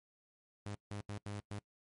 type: tone bursts at uneven times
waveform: sawtooth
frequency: 102.6 Hz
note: G#2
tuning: 21 cents flat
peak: -37 dBFS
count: 5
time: 0.66-0.75 / 0.91-1.01 / 1.09-1.18 / 1.26-1.4 / 1.51-1.59 s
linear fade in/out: 0 ms
effects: noise-tail reverb RT60 0.1 s tail -23 dB re dry + MP3 48 kbps

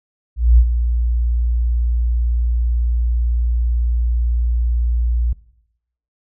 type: tone with ADSR envelope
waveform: sine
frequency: 59 Hz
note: A#1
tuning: 22 cents sharp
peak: -4 dBFS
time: 0.36-5.33 s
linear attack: 220 ms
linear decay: 62 ms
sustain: -10 dB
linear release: 5 ms
effects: noise-tail reverb RT60 0.8 s tail -20 dB re dry + tanh soft clip ceiling -1 dBFS

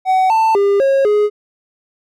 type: tone with pitch steps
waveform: triangle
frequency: 752 / 889 / 401.1 / 544 / 417.5 Hz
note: F#5 / A5 / G4 / C#5 / G#4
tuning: +28 / +18 / +40 / -33 / +9 cents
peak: -8 dBFS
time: 0.05-1.3 s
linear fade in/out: 50 ms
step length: 250 ms
effects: none

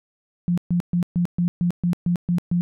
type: tone bursts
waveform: sine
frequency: 174.61 Hz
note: F3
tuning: in tune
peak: -17 dBFS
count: 10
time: 0.48-2.61 s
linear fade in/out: 0 ms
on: 96 ms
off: 130 ms
effects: none

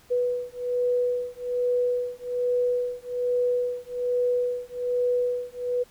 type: beating tone pair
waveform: sine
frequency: 491.5 / 492.7 Hz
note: B4 / B4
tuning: -8 / -4 cents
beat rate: 1.2 Hz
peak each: -26 dBFS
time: 0.1-5.84 s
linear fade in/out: 20 ms
effects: pink hiss -56 dBFS RMS until 5.9 s

